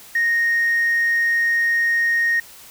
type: tone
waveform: sine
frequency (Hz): 1860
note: A#6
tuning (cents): -4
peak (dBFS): -14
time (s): 0.15-2.4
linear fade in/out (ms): 5
effects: tanh soft clip ceiling -13 dBFS + white hiss -43 dBFS RMS until 2.7 s